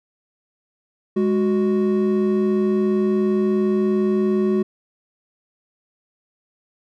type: tone pair together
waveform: triangle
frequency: 207.2 / 370 Hz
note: G#3 / F#4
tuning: -4 / 0 cents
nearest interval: minor seventh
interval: 1004 cents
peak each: -17 dBFS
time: 1.16-4.63 s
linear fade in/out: 10 ms
effects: none